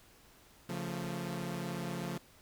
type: chord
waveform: sawtooth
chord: Db augmented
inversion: none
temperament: equal with one note detuned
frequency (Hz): 138.59 / 174.61 / 222.8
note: Db3 / F3 / A3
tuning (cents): 0 / 0 / +22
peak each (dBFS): -38 / -35 / -39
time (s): 0.69-2.18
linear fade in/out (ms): 5
effects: pink hiss -61 dBFS RMS until 2.41 s